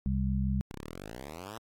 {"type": "harmonic tone", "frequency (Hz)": 65.8, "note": "C2", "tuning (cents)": 10, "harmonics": [1, 2, 3], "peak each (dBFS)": [-30, -33, -31], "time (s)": [0.06, 0.61], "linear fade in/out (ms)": 0}
{"type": "exponential sweep", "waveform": "5% pulse", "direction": "up", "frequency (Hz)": [30.44, 116.54], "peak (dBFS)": -30, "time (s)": [0.71, 1.58], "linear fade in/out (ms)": 0}
{"effects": ["AAC 48 kbps"]}